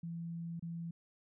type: tone with dropouts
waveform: sine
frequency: 168 Hz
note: E3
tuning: 33 cents sharp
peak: -39 dBFS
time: 0.03-0.91 s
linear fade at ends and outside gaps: 5 ms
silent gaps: 0.596-0.624 s
effects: none